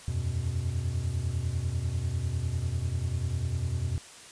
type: chord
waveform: triangle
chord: E suspended second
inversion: none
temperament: equal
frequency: 82.41 / 92.5 / 123.47 Hz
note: E2 / F#2 / B2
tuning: 0 / 0 / 0 cents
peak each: -30 dBFS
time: 0.08-3.98 s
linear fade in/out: 0 ms
effects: white hiss -48 dBFS RMS until 4.31 s + resampled to 22050 Hz